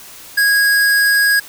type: tone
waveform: square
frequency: 1648 Hz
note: G#6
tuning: 14 cents flat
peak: -11 dBFS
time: 0.37-1.4 s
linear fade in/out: 10 ms
effects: white hiss -37 dBFS RMS until 1.48 s